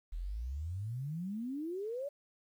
sine exponential sweep, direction up, 38.89 to 587.3 Hz, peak -36 dBFS, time 0.12-2.09 s, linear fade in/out 10 ms, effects 11-bit

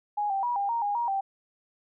sine tone with pitch steps, 829 / 782 / 966 / 802 / 932 / 818 / 947 / 782 Hz, G#5 / G5 / B5 / G5 / A#5 / G#5 / A#5 / G5, -3 / -4 / -39 / +39 / -1 / -26 / +27 / -4 cents, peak -25 dBFS, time 0.17-1.21 s, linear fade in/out 10 ms, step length 130 ms, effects none

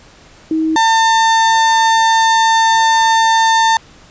sine / 35% pulse tone pair in turn, 317.9 / 899.2 Hz, D#4 / A5, +37 / +37 cents, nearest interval octave + tritone, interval 1800 cents, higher second, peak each -12 / -7 dBFS, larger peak second, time 0.51-0.76 / 0.76-3.77 s, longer second, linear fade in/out 2 ms, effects pink hiss -43 dBFS RMS until 4.1 s + resampled to 16000 Hz

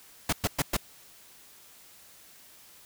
pink noise bursts, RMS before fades -26 dBFS, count 4, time 0.29-0.768 s, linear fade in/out 5 ms, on 37 ms, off 110 ms, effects white hiss -54 dBFS RMS until 2.85 s

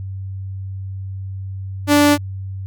sawtooth tone, 291.8 Hz, D4, 11 cents flat, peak -6 dBFS, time 1.87-2.18 s, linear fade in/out 50 ms, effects added 96 Hz sine -25 dBFS peak until 2.66 s

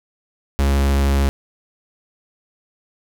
45% pulse tone with vibrato, 69.3 Hz, C#2, in tune, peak -14 dBFS, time 0.59-1.29 s, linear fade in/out 0 ms, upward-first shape triangle, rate 13 Hz, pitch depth 12 cents each way, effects none

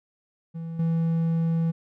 triangle tone with level steps, 164.81 Hz, E3, in tune, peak -29 / -19 dBFS, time 0.54-1.72 s, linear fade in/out 20 ms, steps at 0.79 s, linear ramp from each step 5 ms, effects none

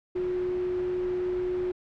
sine tone in noise, 362.8 Hz, F#4, 34 cents flat, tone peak -26 dBFS, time 0.15-1.72 s, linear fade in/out 10 ms, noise pink, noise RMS -42 dBFS, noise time 0.15-1.72 s, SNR +13 dB, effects low-pass 2000 Hz 12 dB/octave

